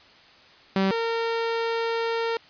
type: tone pair in turn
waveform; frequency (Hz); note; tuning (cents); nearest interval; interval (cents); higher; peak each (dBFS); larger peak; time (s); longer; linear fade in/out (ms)
sawtooth; 192.9 / 458.8; G3 / A#4; -28 / -28; octave + minor third; 1500; second; -16 / -20; first; 0.76-0.91 / 0.91-2.37; second; 2
effects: white hiss -52 dBFS RMS until 2.49 s + resampled to 11025 Hz